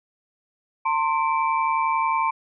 sine tone cluster, 904 / 1055 / 2328 Hz, A5 / C6 / D7, +47 / +14 / -16 cents, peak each -23 / -22 / -30 dBFS, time 0.85-2.31 s, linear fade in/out 10 ms, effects none

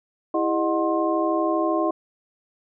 sine tone cluster, 328.9 / 401.4 / 616 / 735 / 1060 Hz, E4 / G4 / D#5 / F#5 / C6, -4 / +41 / -17 / -12 / +22 cents, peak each -23 / -29 / -25 / -29 / -27 dBFS, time 0.34-1.91 s, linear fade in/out 5 ms, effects none

